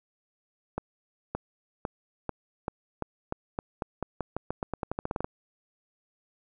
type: accelerating click train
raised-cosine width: 1 ms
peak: -16 dBFS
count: 23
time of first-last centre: 0.78-5.245 s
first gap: 570 ms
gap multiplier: 0.88
effects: none